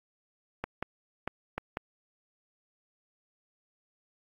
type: clicks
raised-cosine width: 0.5 ms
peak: -17 dBFS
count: 5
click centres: 0.64 / 0.826 / 1.276 / 1.58 / 1.771 s
effects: AAC 64 kbps